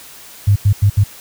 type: tone bursts at uneven times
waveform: sine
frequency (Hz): 101.2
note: G#2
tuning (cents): -44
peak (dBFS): -7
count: 4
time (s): 0.47-0.56 / 0.65-0.73 / 0.82-0.9 / 0.97-1.04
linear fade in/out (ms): 10
effects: white hiss -38 dBFS RMS until 1.2 s